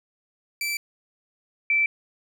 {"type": "tone pair in turn", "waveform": ["sawtooth", "sine"], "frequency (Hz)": [2328, 2328], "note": ["D7", "D7"], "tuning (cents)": [-16, -16], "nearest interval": "unison", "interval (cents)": 0, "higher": "neither", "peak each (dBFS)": [-22, -18], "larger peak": "second", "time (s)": [[0.61, 0.77], [1.7, 1.86]], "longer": "neither", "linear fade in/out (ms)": 2, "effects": []}